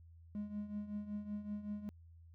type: tone with tremolo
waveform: triangle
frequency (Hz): 207.7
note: G#3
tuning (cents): 0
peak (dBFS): -34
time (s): 0.35-1.89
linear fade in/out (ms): 0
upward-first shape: triangle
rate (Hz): 5.3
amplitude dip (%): 80
effects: tanh soft clip ceiling -32 dBFS + added 83 Hz sine -56 dBFS peak until 2.34 s